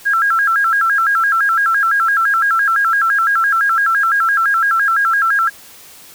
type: tone with vibrato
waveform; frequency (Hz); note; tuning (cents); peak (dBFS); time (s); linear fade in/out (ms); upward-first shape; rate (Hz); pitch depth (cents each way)
sine; 1480; F#6; 0; -11; 0.05-5.5; 20; square; 5.9; 170
effects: white hiss -40 dBFS RMS until 6.14 s